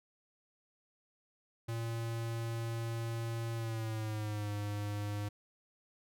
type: tone with pitch glide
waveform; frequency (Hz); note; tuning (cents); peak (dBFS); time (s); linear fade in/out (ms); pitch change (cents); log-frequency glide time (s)
square; 115.2 to 103.23; A#2 to G#2; -20 to -10; -36; 1.68-5.29; 10; -190; 3.55-4.51
effects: none